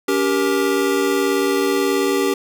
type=chord; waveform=square; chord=G diminished; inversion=second; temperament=just; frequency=282.2 / 392 / 470.4 Hz; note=Db4 / G4 / Bb4; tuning=+31 / 0 / +16 cents; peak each=-22 / -19 / -24 dBFS; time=0.08-2.34 s; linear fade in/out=5 ms; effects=none